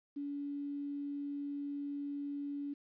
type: tone with quantisation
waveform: sine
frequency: 285.3 Hz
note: C#4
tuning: 50 cents sharp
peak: -37 dBFS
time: 0.16-2.74 s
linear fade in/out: 10 ms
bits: 11
effects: resampled to 11025 Hz